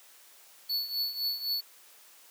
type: tone with tremolo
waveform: square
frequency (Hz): 4435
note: C#8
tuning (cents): 0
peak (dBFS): -27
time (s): 0.69-1.61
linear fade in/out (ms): 10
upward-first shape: triangle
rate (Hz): 3.9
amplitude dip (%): 80
effects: white hiss -56 dBFS RMS until 2.3 s + high-pass 400 Hz 12 dB/octave